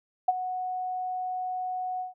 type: tone with ADSR envelope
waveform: sine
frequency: 737 Hz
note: F#5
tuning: 7 cents flat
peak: -16 dBFS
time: 0.28-2.14 s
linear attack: 7 ms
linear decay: 29 ms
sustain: -13 dB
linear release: 140 ms
effects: none